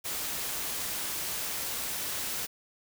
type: noise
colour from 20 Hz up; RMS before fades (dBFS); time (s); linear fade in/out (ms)
white; -34; 0.04-2.47; 20
effects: none